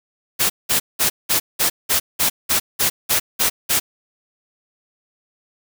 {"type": "noise bursts", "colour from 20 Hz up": "white", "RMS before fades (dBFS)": -17, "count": 12, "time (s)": [0.39, 3.8], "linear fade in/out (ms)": 20, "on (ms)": 110, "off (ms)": 190, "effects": []}